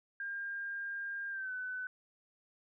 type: tone with pitch glide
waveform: sine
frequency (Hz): 1605 to 1506.2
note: G6 to F#6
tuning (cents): +40 to +30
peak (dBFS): -37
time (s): 0.2-1.87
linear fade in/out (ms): 2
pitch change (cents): -110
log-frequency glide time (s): 1.3-1.52
effects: none